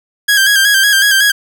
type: tone with vibrato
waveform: sawtooth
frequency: 1617 Hz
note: G#6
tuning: 47 cents flat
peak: -4 dBFS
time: 0.28-1.32 s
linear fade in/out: 10 ms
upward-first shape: square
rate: 5.4 Hz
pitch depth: 45 cents each way
effects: none